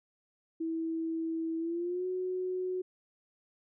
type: tone with pitch glide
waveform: sine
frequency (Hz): 326 to 368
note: E4 to F#4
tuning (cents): -19 to -9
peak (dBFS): -31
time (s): 0.6-2.82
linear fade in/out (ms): 10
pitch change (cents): +210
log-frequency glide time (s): 1.58-2.06
effects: none